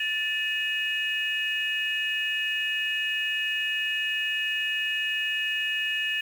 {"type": "tone cluster", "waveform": "sine", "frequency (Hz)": [1757, 2537, 2880], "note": ["A6", "D#7", "F#7"], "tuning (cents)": [-3, 33, -47], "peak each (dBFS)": -29, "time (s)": [0, 6.21], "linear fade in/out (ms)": 5, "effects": ["tanh soft clip ceiling -17 dBFS", "8-bit"]}